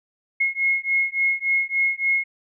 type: beating tone pair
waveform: sine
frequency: 2162 / 2165.5 Hz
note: C#7 / C#7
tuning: -44 / -41 cents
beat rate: 3.5 Hz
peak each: -22 dBFS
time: 0.4-2.24 s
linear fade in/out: 10 ms
effects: none